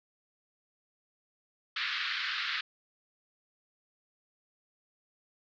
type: band-pass noise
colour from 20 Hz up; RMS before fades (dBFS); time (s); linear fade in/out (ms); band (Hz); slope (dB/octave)
pink; -34; 1.76-2.61; 5; 1300 to 4500; 48
effects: none